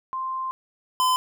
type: tone pair in turn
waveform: sine / square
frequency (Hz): 1046.5 / 1020.2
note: C6 / C6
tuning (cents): 0 / -44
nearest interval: unison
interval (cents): 44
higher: first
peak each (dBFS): -26 / -19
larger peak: second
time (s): 0.13-0.51 / 1-1.16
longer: first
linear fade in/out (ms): 0
effects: none